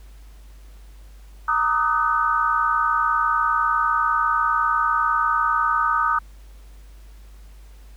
sine tone cluster, 927 / 1201 / 1261 / 1507 Hz, A#5 / D6 / D#6 / F#6, -10 / +38 / +23 / +31 cents, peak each -26 / -24 / -20 / -25 dBFS, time 1.48-6.19 s, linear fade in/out 5 ms, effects added 50 Hz sine -41 dBFS peak until 7.96 s + pink hiss -56 dBFS RMS until 7.96 s

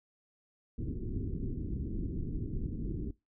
pink low-pass noise, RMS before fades -36 dBFS, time 0.78-3.11 s, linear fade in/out 5 ms, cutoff 370 Hz, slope 48 dB/octave, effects noise-tail reverb RT60 0.2 s tail -20 dB re dry

